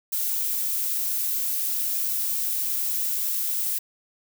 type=noise; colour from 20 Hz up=violet; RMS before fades=-26 dBFS; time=0.12-3.79 s; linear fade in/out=10 ms; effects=none